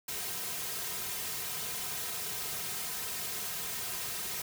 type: noise with comb filter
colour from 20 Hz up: white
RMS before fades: -37 dBFS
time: 0.08-4.42 s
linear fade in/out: 5 ms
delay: 3.5 ms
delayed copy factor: -0.75
effects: none